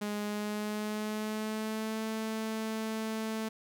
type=tone with pitch glide; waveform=sawtooth; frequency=207.9 to 220.3 Hz; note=G#3 to A3; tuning=+2 to +2 cents; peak=-29 dBFS; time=0.01-3.49 s; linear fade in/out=10 ms; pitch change=+100 cents; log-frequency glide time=0.24-2.02 s; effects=none